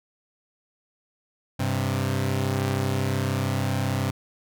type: tone pair together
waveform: sawtooth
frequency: 98.6 / 131.62 Hz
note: G2 / C3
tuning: +11 / +11 cents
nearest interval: perfect fourth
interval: 500 cents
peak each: -22 dBFS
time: 1.59-4.11 s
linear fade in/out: 10 ms
effects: none